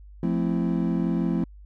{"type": "chord", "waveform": "triangle", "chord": "F major seventh", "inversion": "none", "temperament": "equal with one note detuned", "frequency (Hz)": [174.61, 220, 261.6, 333.1], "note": ["F3", "A3", "C4", "E4"], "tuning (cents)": [0, 0, 0, 18], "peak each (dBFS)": [-23, -26, -27, -28], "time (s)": [0.23, 1.44], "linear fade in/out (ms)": 2, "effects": ["added 50 Hz sine -43 dBFS peak until 1.65 s"]}